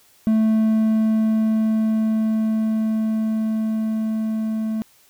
triangle tone with level ramp, 219.6 Hz, A3, 3 cents flat, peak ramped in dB -12 to -19 dBFS, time 0.27-4.82 s, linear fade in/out 0 ms, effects white hiss -55 dBFS RMS until 5.09 s

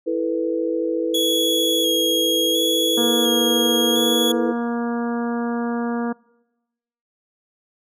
sine chord, E suspended fourth, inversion none, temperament equal, 329.6 / 440 / 493.9 Hz, E4 / A4 / B4, 0 / 0 / 0 cents, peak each -23 / -26 / -23 dBFS, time 0.06-4.53 s, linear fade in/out 20 ms
40% pulse tone with vibrato, 3322 Hz, G#7, in tune, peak -18 dBFS, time 1.14-4.32 s, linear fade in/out 5 ms, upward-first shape square, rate 0.71 Hz, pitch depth 21 cents each way
harmonic tone, 236.2 Hz, A#3, 23 cents sharp, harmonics 1 / 2 / 3 / 4 / 5 / 6 / 7, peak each -22 / -28 / -32 / -34 / -36 / -38 / -39 dBFS, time 2.97-6.13 s, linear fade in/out 10 ms
effects noise-tail reverb RT60 1.0 s tail -25 dB re dry

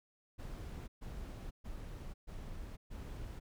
brown noise bursts, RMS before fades -45 dBFS, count 5, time 0.38-3.4 s, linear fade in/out 20 ms, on 500 ms, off 130 ms, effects none

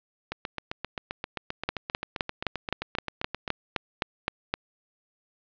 two click trains, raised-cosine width 0.3 ms, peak -9 / -15 dBFS, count 12 / 25, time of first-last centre 1.69-4.54 / 0.32-3.478 s, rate 3.86 / 7.6 Hz, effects resampled to 11025 Hz + 7-bit

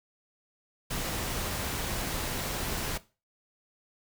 pink noise, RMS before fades -33 dBFS, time 0.9-2.98 s, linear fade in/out 10 ms, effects noise-tail reverb RT60 0.3 s tail -17 dB re dry

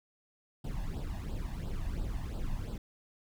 brown noise with flanger, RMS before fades -36 dBFS, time 0.64-2.78 s, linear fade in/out 5 ms, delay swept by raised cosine 0.23 to 1.15 ms, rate 2.9 Hz, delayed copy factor +0.75, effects none

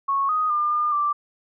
sine tone with pitch steps, 1102 / 1247 / 1201 / 1208 / 1174 Hz, C#6 / D#6 / D6 / D6 / D6, -11 / +3 / +38 / +48 / -1 cents, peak -19 dBFS, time 0.08-1.13 s, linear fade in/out 10 ms, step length 210 ms, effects none

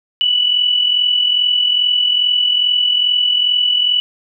sine tone with amplitude modulation, 2960 Hz, F#7, in tune, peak -9 dBFS, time 0.21-4 s, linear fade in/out 0 ms, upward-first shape sine, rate 42.4 Hz, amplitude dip 55%, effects none

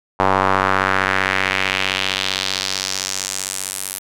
square tone with band-pass filter sweep, 47.73 Hz, G1, 45 cents flat, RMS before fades -20 dBFS, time 0.19-3.99 s, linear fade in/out 10 ms, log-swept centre 920 to 11000 Hz, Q 1.9, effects none

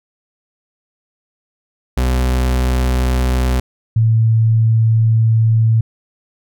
40% pulse / sine tone pair in turn, 63 / 112.25 Hz, B1 / A2, +35 / +35 cents, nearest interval minor seventh, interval 1000 cents, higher second, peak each -12 / -9 dBFS, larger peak second, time 1.97-3.6 / 3.96-5.81 s, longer second, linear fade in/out 5 ms, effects none

